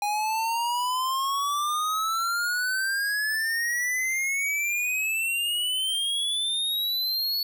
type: exponential sweep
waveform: square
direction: up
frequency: 820 to 4435 Hz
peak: -25 dBFS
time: 0.02-7.43 s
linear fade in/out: 2 ms
effects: none